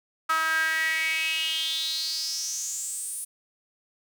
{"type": "tone with high-pass filter sweep", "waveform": "sawtooth", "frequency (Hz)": 320.2, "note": "D#4", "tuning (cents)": 50, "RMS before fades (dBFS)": -28, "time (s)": [0.29, 3.25], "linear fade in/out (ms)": 10, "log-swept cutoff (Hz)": [1300, 10000], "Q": 7.1, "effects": []}